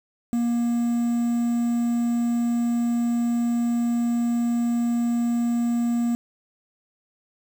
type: tone with quantisation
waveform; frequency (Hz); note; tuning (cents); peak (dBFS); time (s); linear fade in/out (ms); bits
triangle; 236.5; A#3; +25; -18; 0.33-6.15; 0; 7
effects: none